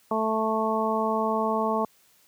harmonic tone, 220 Hz, A3, in tune, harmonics 1 / 2 / 3 / 4 / 5, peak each -29 / -29 / -29 / -29 / -29 dBFS, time 0.11-1.85 s, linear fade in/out 2 ms, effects white hiss -61 dBFS RMS until 2.27 s + high-pass 80 Hz 12 dB/octave

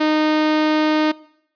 sawtooth tone, 308 Hz, D#4, 17 cents flat, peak -11 dBFS, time 0-1.12 s, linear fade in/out 10 ms, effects noise-tail reverb RT60 0.7 s tail -21 dB re dry + resampled to 11025 Hz

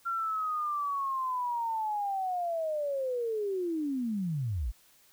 sine linear sweep, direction down, 1378 to 45.66 Hz, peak -29 dBFS, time 0.05-4.72 s, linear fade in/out 20 ms, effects white hiss -62 dBFS RMS until 5.12 s

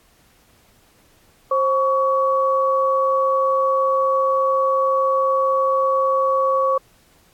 sine tone pair together, 530.9 / 1125 Hz, C5 / C#6, +25 / +25 cents, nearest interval octave + minor second, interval 1300 cents, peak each -18 dBFS, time 1.51-6.78 s, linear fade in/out 5 ms, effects pink hiss -56 dBFS RMS until 7.33 s + AAC 64 kbps

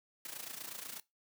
white noise with amplitude modulation, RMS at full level -42 dBFS, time 0.25-1 s, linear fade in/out 2 ms, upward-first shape sine, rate 28.2 Hz, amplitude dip 75%, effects noise-tail reverb RT60 0.2 s tail -20 dB re dry + high-pass 150 Hz 12 dB/octave

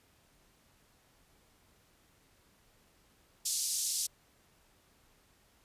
pink band-pass noise, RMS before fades -34 dBFS, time 3.45-4.07 s, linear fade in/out 10 ms, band 4900 to 11000 Hz, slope 24 dB/octave, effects pink hiss -67 dBFS RMS until 5.64 s + resampled to 32000 Hz

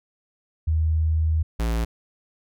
sine / square tone pair in turn, 79.4 / 56.7 Hz, D#2 / A#1, +36 / -47 cents, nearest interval tritone, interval 583 cents, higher first, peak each -18 / -22 dBFS, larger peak first, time 0.67-1.43 / 1.59-1.85 s, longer first, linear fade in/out 10 ms, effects none

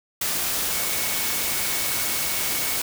sine tone in noise, 2217 Hz, C#7, in tune, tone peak -36 dBFS, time 0.72-2.77 s, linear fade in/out 5 ms, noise white, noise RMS -25 dBFS, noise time 0.21-2.82 s, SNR -14 dB, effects none

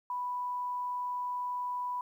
sine tone, 987.8 Hz, B5, in tune, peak -32 dBFS, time 0.1-2.01 s, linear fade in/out 2 ms, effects 11-bit

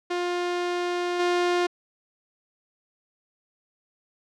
sawtooth tone with level steps, 353.3 Hz, F4, 20 cents sharp, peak -21 / -17 dBFS, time 0.1-1.67 s, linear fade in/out 10 ms, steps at 1.19 s, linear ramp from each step 10 ms, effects low-pass 5000 Hz 12 dB/octave

